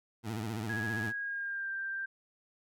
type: tone with vibrato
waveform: 20% pulse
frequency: 110 Hz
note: A2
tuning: in tune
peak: -30 dBFS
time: 0.23-1.13 s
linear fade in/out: 50 ms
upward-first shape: sine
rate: 15 Hz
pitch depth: 120 cents each way
type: tone with pitch glide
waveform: sine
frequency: 1661 to 1578.7 Hz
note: G#6 to G6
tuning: 0 to +12 cents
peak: -34 dBFS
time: 0.69-2.06 s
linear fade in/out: 10 ms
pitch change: -88 cents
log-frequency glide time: 1.04-1.71 s
effects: none